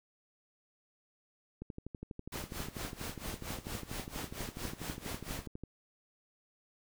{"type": "click train", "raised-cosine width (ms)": 3, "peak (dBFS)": -29, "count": 50, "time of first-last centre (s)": [1.62, 5.636], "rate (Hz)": 12.2}
{"type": "noise with tremolo", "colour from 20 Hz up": "pink", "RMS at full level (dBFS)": -40, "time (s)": [2.32, 5.47], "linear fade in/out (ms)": 5, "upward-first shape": "sine", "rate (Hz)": 4.4, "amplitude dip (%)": 85}
{"effects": []}